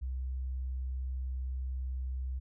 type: tone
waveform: sine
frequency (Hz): 64.4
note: C2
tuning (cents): -27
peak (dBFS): -33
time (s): 0.01-2.4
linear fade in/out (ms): 20
effects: none